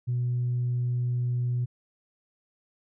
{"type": "tone", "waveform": "sine", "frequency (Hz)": 122.7, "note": "B2", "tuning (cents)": -11, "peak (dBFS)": -23, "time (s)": [0.07, 1.66], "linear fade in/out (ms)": 20, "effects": ["tanh soft clip ceiling -21 dBFS"]}